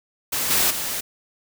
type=noise with level steps; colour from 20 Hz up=white; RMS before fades=-24 / -19 / -27 dBFS; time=0.32-1.01 s; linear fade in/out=10 ms; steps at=0.5 / 0.7 s; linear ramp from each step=10 ms; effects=none

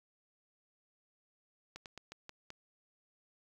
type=slowing click train; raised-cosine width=0.2 ms; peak=-29 dBFS; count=6; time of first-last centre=1.76-2.504 s; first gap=98 ms; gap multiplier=1.21; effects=10-bit

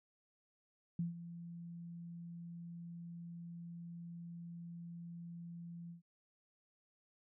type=tone with ADSR envelope; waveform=sine; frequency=170.4 Hz; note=F3; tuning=42 cents flat; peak=-33 dBFS; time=0.99-6.02 s; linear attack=3 ms; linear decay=140 ms; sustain=-13 dB; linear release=120 ms; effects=none

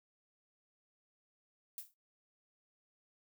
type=noise with exponential decay; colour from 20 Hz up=violet; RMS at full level=-41 dBFS; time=1.78-1.94 s; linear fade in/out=0 ms; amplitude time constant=33 ms; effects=noise-tail reverb RT60 0.2 s tail -23 dB re dry

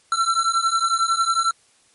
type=beating tone pair; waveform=square; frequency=1341 / 1352 Hz; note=E6 / E6; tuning=+29 / +43 cents; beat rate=11 Hz; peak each=-22 / -21 dBFS; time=0.12-1.51 s; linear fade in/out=2 ms; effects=white hiss -58 dBFS RMS until 1.94 s + MP3 48 kbps

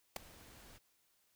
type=noise with ADSR envelope; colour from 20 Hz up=pink; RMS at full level=-35 dBFS; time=0.16-0.79 s; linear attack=3 ms; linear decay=7 ms; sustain=-23 dB; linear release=27 ms; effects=white hiss -75 dBFS RMS until 1.35 s

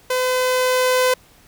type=tone with level ramp; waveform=sawtooth; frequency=508 Hz; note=B4; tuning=49 cents sharp; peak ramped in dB=-14 to -10 dBFS; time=0.1-1.14 s; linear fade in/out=5 ms; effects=pink hiss -51 dBFS RMS until 1.47 s

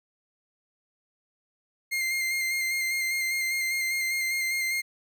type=tone with vibrato; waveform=40% pulse; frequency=2108 Hz; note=C7; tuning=12 cents sharp; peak=-25 dBFS; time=1.91-4.82 s; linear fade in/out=20 ms; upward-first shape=square; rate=5 Hz; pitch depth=18 cents each way; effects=none

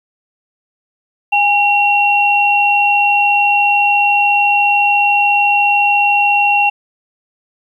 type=tone pair together; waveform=sine; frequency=817 / 2737 Hz; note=G#5 / F7; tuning=-29 / -36 cents; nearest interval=octave + major sixth; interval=2093 cents; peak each=-12 dBFS; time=1.32-6.7 s; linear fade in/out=10 ms; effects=8-bit

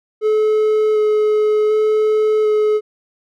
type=tone with vibrato; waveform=triangle; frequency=428.2 Hz; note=A4; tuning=47 cents flat; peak=-10 dBFS; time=0.21-2.81 s; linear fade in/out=50 ms; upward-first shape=square; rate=0.67 Hz; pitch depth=9 cents each way; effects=none

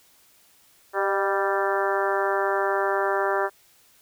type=harmonic tone with a mistuned harmonic; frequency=196 Hz; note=G3; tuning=in tune; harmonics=2 / 3 / 4 / 5 / 6 / 7 / 8 / 9; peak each=-26 / -28 / -29 / -30 / -31 / -31 / -32 / -33 dBFS; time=0.93-3.5 s; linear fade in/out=50 ms; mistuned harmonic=3; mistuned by=+40 cents; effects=white hiss -58 dBFS RMS until 4.01 s

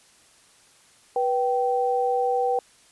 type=tone pair together; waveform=sine; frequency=488.9 / 776.1 Hz; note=B4 / G5; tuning=-18 / -18 cents; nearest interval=minor sixth; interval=800 cents; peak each=-23 / -23 dBFS; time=1.16-2.59 s; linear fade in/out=2 ms; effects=white hiss -56 dBFS RMS until 2.91 s + resampled to 24000 Hz

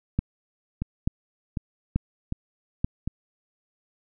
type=two click trains; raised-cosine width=5 ms; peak=-15 / -10 dBFS; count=4 / 4; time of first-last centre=0.82-3.076 / 0.19-2.845 s; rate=1.33 / 1.13 Hz; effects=none

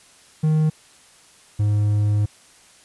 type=tone pair in turn; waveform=triangle; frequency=155.56 / 104.19 Hz; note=D#3 / G#2; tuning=0 / +6 cents; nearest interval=perfect fifth; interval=694 cents; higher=first; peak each=-13 / -14 dBFS; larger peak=first; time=0.43-0.7 / 1.59-2.26 s; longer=second; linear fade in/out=10 ms; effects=white hiss -51 dBFS RMS until 2.84 s + resampled to 24000 Hz

